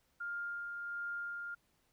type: tone with tremolo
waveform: sine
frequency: 1405 Hz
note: F6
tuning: 10 cents sharp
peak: -37 dBFS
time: 0.2-1.55 s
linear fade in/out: 10 ms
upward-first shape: sine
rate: 1.4 Hz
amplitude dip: 30%
effects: pink hiss -75 dBFS RMS until 1.92 s